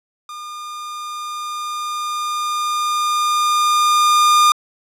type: tone with level ramp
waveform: 45% pulse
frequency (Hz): 1211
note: D#6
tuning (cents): -47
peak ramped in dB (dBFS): -30 to -9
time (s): 0.29-4.52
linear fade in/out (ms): 2
effects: low-pass 10000 Hz 12 dB/octave